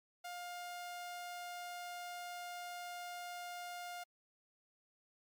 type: tone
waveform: sawtooth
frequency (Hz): 707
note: F5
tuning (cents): +21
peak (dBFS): -40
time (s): 0.24-4.04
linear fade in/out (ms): 10
effects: MP3 96 kbps